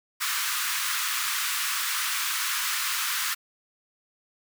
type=high-pass noise; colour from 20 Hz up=pink; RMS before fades=-28 dBFS; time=0.2-3.35 s; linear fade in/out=20 ms; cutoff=1100 Hz; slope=48 dB/octave; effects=none